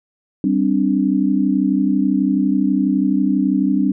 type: chord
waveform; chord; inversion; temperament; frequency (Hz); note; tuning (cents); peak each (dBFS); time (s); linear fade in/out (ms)
sine; G suspended fourth; none; equal with one note detuned; 195.32 / 261.6 / 293.7; G3 / C4 / D4; -6 / 0 / 0; -18; 0.44-3.92; 2
effects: none